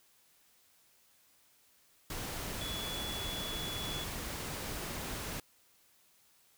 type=tone in noise; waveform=sine; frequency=3407 Hz; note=G#7; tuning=44 cents sharp; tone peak=-40 dBFS; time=2.61-4.04 s; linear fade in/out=2 ms; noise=pink; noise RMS=-40 dBFS; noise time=2.1-5.4 s; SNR=-3 dB; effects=white hiss -67 dBFS RMS until 6.57 s